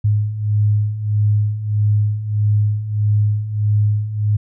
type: beating tone pair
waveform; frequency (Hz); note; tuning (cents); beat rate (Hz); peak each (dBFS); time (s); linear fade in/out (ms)
sine; 103.83 / 105.43; G#2 / G#2; 0 / +27; 1.6; -20 / -15; 0.04-4.37; 10
effects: none